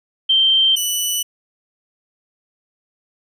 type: tone pair in turn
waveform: sine / 15% pulse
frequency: 3136 / 2969 Hz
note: G7 / F#7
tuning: 0 / +5 cents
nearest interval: minor second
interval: 95 cents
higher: first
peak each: -11 dBFS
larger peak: neither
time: 0.29-0.76 / 0.76-1.23 s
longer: neither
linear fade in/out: 10 ms
effects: none